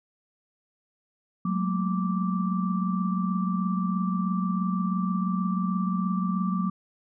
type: tone cluster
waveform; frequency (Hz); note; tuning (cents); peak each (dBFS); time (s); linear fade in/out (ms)
sine; 183.8 / 210 / 226.7 / 1171; F#3 / G#3 / A#3 / D6; -11 / +19 / -48 / -5; -25 / -33 / -33 / -33; 1.45-6.7; 5
effects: none